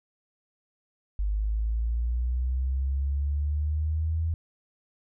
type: linear sweep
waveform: sine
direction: up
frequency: 49.97 to 82.41 Hz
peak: -24 dBFS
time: 1.19-4.34 s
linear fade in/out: 0 ms
effects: none